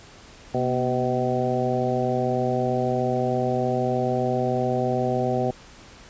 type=harmonic tone with a mistuned harmonic; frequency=126.6 Hz; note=B2; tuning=43 cents sharp; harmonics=1 / 2 / 3 / 4 / 5 / 6; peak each=-28 / -28 / -28 / -28 / -28 / -28 dBFS; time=0.54-5.51 s; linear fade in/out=5 ms; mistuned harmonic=2; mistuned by=-65 cents; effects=pink hiss -47 dBFS RMS until 6.09 s + resampled to 16000 Hz